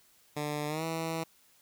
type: tone with pitch glide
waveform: 10% pulse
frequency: 148.6 to 162.99 Hz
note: D3 to E3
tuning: +21 to -19 cents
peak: -24 dBFS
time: 0.36-1.24 s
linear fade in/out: 10 ms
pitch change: +160 cents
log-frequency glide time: 0.67-0.84 s
effects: white hiss -64 dBFS RMS until 1.61 s